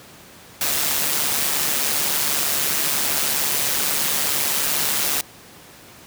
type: noise with amplitude modulation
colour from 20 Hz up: white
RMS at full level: -19 dBFS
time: 0.61-5.21 s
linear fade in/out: 2 ms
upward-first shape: sine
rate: 144 Hz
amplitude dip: 50%
effects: pink hiss -44 dBFS RMS until 6.06 s + high-pass 100 Hz 12 dB/octave